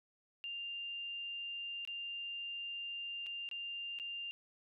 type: tone with dropouts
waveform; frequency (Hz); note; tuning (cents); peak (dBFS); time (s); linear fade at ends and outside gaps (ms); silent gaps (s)
sine; 2794; F7; 0; -40; 0.44-4.31; 0; 1.851-1.875 / 3.263-3.267 / 3.489-3.513 / 3.988-3.998
effects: none